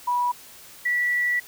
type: tone pair in turn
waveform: sine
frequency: 976 / 1952 Hz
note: B5 / B6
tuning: -21 / -21 cents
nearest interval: octave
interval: 1200 cents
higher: second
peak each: -20 dBFS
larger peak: neither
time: 0.07-0.32 / 0.85-1.4 s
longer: second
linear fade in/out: 10 ms
effects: white hiss -46 dBFS RMS until 1.47 s